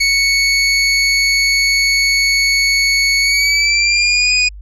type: tone with pitch glide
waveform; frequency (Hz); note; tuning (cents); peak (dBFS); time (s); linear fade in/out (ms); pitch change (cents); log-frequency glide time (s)
25% pulse; 2217 to 2474; C#7 to D#7; 0 to -10; -7; 0-4.49; 10; +190; 3.21-4.31
effects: added 50 Hz sine -30 dBFS peak until 4.61 s + resampled to 24000 Hz